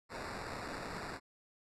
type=noise with sample-and-hold; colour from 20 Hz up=white; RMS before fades=-43 dBFS; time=0.09-1.2 s; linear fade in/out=50 ms; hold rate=3150 Hz; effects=low-pass 8000 Hz 12 dB/octave